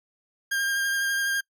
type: tone with vibrato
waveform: 40% pulse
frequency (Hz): 1606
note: G6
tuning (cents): +41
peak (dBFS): -23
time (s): 0.51-1.41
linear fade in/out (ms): 10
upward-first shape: sine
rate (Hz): 12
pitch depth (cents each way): 15
effects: noise-tail reverb RT60 0.1 s tail -25 dB re dry